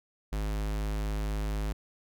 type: tone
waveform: square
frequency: 52.1 Hz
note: G#1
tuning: 6 cents sharp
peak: -30 dBFS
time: 0.32-1.73 s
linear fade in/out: 10 ms
effects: none